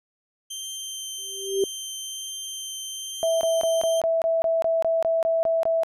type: tone with vibrato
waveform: 20% pulse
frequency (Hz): 3134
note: G7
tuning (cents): -1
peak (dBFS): -26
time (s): 0.5-4.01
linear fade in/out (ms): 10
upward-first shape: triangle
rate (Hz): 1.2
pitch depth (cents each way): 10
type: tone with exponential growth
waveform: sine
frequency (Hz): 392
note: G4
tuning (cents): 0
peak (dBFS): -16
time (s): 1.18-1.64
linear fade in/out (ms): 2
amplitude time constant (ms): 98
type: tone bursts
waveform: sine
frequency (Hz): 657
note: E5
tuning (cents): -6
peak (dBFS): -19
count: 13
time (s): 3.23-5.834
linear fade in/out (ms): 0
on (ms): 180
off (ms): 22
effects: none

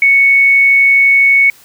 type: tone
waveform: sine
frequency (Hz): 2217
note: C#7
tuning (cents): 0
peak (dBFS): -5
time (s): 0.02-1.5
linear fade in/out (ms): 2
effects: white hiss -43 dBFS RMS until 1.64 s

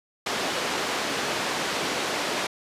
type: band-pass noise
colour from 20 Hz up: pink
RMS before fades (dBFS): -28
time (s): 0.26-2.47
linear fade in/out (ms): 5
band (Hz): 310 to 5700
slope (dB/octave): 12
effects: resampled to 32000 Hz

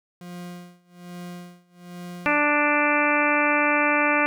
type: tone with tremolo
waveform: 40% pulse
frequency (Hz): 176.6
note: F3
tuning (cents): +20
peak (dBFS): -33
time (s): 0.21-2.53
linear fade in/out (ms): 2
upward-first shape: sine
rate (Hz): 1.2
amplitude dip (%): 95
type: harmonic tone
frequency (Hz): 294.5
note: D4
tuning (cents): +5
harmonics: 1 / 2 / 3 / 4 / 5 / 6 / 7 / 8 / 9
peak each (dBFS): -26 / -26 / -27 / -26 / -27 / -28 / -29 / -25 / -30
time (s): 2.26-4.26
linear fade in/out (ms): 0
effects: none

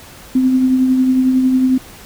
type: tone with tremolo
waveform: sine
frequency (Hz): 258.4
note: C4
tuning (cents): -21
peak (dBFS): -8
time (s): 0.35-1.78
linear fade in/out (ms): 5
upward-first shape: triangle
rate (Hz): 11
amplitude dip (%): 40
effects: pink hiss -38 dBFS RMS until 2.05 s

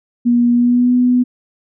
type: tone with pitch glide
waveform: sine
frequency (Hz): 240 to 248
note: B3 to B3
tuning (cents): -49 to +7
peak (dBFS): -9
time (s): 0.25-1.24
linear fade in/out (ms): 20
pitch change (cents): +56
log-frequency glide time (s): 0.53-0.94
effects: none

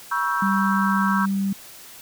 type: chord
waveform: sine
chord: C# half-diminished seventh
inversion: third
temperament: equal with one note detuned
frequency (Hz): 964.1 / 1108.7 / 1318.5 / 1568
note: B5 / C#6 / E6 / G6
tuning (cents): -42 / 0 / 0 / 0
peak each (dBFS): -26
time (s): 0.11-1.26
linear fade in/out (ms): 10
type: tone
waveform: sine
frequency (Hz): 196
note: G3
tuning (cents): 0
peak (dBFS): -20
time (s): 0.42-1.53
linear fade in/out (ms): 5
effects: white hiss -43 dBFS RMS until 2.01 s

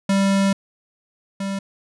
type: tone pair in turn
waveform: square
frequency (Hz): 196 / 196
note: G3 / G3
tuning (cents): 0 / 0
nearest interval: unison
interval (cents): 0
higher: neither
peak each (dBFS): -16 / -24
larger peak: first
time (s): 0.09-0.53 / 1.4-1.59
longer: first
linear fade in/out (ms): 5
effects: resampled to 24000 Hz

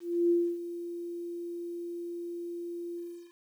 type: tone with ADSR envelope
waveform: sine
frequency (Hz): 344.8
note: F4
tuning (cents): -22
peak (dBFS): -21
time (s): 0-3.33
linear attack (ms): 300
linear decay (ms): 270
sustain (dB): -14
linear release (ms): 360
effects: 10-bit

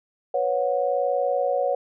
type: chord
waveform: sine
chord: B suspended second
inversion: none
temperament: equal with one note detuned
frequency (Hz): 493.9 / 554.4 / 731.5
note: B4 / C#5 / F#5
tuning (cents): 0 / 0 / -20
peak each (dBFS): -26 / -23 / -26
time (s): 0.34-1.75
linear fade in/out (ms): 5
effects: none

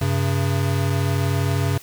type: tone pair together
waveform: square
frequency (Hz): 96 / 135.86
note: G2 / C#3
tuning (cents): -36 / -34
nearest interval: tritone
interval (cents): 602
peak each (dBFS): -22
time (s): 0.01-1.78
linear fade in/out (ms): 5
effects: white hiss -45 dBFS RMS until 1.82 s

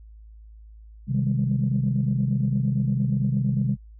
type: chord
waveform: sine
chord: Ab major seventh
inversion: first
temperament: equal with one note detuned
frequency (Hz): 130.81 / 155.56 / 196 / 204.7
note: C3 / Eb3 / G3 / Ab3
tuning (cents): 0 / 0 / 0 / -25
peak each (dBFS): -22 / -28 / -27 / -27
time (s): 1.07-3.77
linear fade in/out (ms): 50
effects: tanh soft clip ceiling -12 dBFS + added 54 Hz sine -43 dBFS peak until 3.99 s

